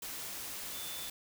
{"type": "tone in noise", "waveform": "sine", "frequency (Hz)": 3520, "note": "A7", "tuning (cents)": 0, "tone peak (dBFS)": -46, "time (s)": [0.74, 1.09], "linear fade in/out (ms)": 5, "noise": "white", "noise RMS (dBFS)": -42, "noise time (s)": [0.02, 1.1], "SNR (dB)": -7, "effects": []}